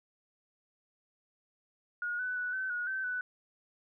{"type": "tone with pitch steps", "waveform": "sine", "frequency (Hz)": [1440, 1498, 1479, 1529, 1451, 1543, 1491], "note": ["F#6", "F#6", "F#6", "G6", "F#6", "G6", "F#6"], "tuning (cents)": [-47, 21, -1, -44, -34, -28, 13], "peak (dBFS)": -32, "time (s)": [2.02, 3.21], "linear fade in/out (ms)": 2, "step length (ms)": 170, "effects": []}